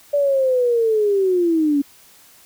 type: linear sweep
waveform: sine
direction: down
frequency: 582 to 277.2 Hz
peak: -14 dBFS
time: 0.13-1.82 s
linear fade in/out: 10 ms
effects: white hiss -49 dBFS RMS until 2.45 s